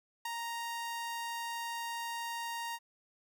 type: tone with ADSR envelope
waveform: sawtooth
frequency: 932.3 Hz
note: A#5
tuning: in tune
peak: -29 dBFS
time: 0.25-2.79 s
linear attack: 6 ms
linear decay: 6 ms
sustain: -4 dB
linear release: 47 ms
effects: none